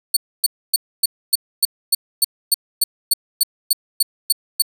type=tone bursts; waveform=15% pulse; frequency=4435 Hz; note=C#8; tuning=in tune; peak=-5 dBFS; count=16; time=0.14-4.622 s; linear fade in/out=5 ms; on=27 ms; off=270 ms; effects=none